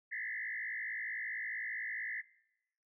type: tone with frequency modulation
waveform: sine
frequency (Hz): 1900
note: A#6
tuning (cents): +33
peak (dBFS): -37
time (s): 0.11-2.22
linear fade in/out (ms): 20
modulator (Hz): 55.5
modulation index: 3.4
effects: noise-tail reverb RT60 0.9 s tail -21 dB re dry